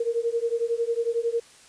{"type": "beating tone pair", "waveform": "sine", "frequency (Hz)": [460.3, 471.3], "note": ["A#4", "A#4"], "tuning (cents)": [-22, 19], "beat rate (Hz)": 11, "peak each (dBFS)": -26, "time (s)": [0, 1.4], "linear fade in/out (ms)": 5, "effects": ["white hiss -52 dBFS RMS until 1.68 s", "resampled to 22050 Hz"]}